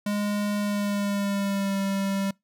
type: tone with pitch glide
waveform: square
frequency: 206.1 to 196.11 Hz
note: G#3 to G3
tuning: -13 to +1 cents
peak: -25 dBFS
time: 0.06-2.31 s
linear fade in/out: 5 ms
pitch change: -86 cents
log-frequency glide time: 0.59-1.79 s
effects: noise-tail reverb RT60 0.2 s tail -26 dB re dry